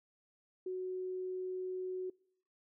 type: tone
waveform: sine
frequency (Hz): 370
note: F#4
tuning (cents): 0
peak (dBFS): -36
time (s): 0.66-2.1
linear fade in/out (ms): 5
effects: noise-tail reverb RT60 0.7 s tail -25 dB re dry